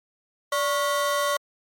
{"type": "ring-modulated tone", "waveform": "35% pulse", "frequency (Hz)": 844, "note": "G#5", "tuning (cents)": 28, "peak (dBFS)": -17, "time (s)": [0.52, 1.37], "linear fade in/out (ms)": 5, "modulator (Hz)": 262, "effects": ["MP3 64 kbps"]}